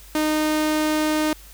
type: tone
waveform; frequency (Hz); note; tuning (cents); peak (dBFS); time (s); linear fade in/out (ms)
sawtooth; 307.6; D#4; -20; -15; 0.15-1.33; 2
effects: added 50 Hz sine -44 dBFS peak until 1.53 s + white hiss -47 dBFS RMS until 1.53 s